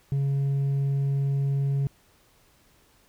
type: tone with hard clipping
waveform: triangle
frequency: 138.59 Hz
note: C#3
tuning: in tune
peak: -21 dBFS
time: 0.12-1.87 s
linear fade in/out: 0 ms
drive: 1 dB
effects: pink hiss -61 dBFS RMS until 3.08 s